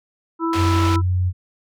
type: harmonic tone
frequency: 330.1 Hz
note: E4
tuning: 2 cents sharp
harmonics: 1 / 3 / 4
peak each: -20 / -25 / -26 dBFS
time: 0.39-1.02 s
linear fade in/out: 50 ms
type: low-pass noise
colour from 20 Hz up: white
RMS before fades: -29 dBFS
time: 0.53-0.96 s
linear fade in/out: 2 ms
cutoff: 3400 Hz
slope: 12 dB/octave
type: tone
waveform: sine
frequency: 91 Hz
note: F#2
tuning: 28 cents flat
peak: -16 dBFS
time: 0.55-1.33 s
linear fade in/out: 50 ms
effects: none